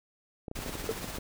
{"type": "clicks", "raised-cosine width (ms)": 2, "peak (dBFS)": -25, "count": 10, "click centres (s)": [0.482, 0.514, 0.59, 0.662, 0.694, 0.754, 0.843, 0.913, 1.043, 1.184]}
{"type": "noise with tremolo", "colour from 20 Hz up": "pink", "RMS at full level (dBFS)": -37, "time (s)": [0.55, 1.19], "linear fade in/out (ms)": 10, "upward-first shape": "triangle", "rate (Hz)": 17, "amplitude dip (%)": 45}
{"type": "tone with exponential decay", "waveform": "triangle", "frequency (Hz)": 446.7, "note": "A4", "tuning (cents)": 26, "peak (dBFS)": -22, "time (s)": [0.89, 0.97], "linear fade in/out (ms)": 1, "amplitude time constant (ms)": 16}
{"effects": []}